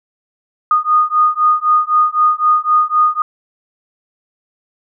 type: beating tone pair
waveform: sine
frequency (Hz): 1230 / 1233.9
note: D#6 / D#6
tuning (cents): -20 / -15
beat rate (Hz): 3.9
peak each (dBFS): -13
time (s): 0.71-3.22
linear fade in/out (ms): 2
effects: none